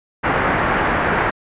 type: low-pass noise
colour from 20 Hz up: white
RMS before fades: -18 dBFS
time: 0.23-1.31 s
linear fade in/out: 20 ms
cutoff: 1800 Hz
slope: 24 dB/octave
effects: resampled to 8000 Hz